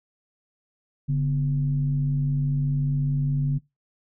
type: tone with frequency modulation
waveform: sine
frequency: 142 Hz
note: C#3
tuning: 42 cents sharp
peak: -20 dBFS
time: 1.08-3.59 s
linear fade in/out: 20 ms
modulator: 105 Hz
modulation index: 0.39
effects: noise-tail reverb RT60 0.2 s tail -21 dB re dry